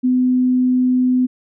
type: tone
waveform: sine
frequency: 252.8 Hz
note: B3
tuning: 41 cents sharp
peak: -12 dBFS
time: 0.03-1.27 s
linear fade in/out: 20 ms
effects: none